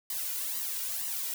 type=noise with flanger; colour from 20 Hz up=blue; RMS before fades=-34 dBFS; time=0.1-1.34 s; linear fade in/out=2 ms; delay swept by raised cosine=1 to 2.1 ms; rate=2.1 Hz; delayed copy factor=+0.85; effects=none